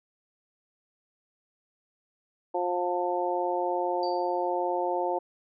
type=harmonic tone; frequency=177.6 Hz; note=F3; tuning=29 cents sharp; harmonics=2 / 3 / 4 / 5; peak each=-31 / -31 / -31 / -31 dBFS; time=2.54-5.19 s; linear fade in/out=10 ms
type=tone with exponential decay; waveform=sine; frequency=4632 Hz; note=D8; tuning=25 cents flat; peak=-37 dBFS; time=4.03-4.49 s; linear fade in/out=1 ms; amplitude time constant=99 ms
effects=none